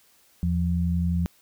sine tone pair together, 81.74 / 173.2 Hz, E2 / F3, -14 / -14 cents, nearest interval octave + minor second, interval 1300 cents, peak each -24 dBFS, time 0.43-1.26 s, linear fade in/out 0 ms, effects white hiss -60 dBFS RMS until 1.41 s

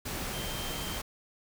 sine tone in noise, 3145 Hz, G7, 5 cents sharp, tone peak -42 dBFS, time 0.33-0.99 s, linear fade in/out 10 ms, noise pink, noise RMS -36 dBFS, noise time 0.05-1.02 s, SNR -9 dB, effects none

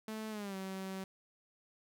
sawtooth tone with pitch glide, 218 to 190.88 Hz, A3 to G3, -16 to -46 cents, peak -36 dBFS, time 0.08-1.04 s, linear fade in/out 2 ms, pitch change -230 cents, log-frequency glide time 0.3-0.56 s, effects none

